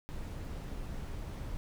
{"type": "noise", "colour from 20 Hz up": "brown", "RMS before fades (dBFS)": -40, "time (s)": [0.09, 1.57], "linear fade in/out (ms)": 0, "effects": []}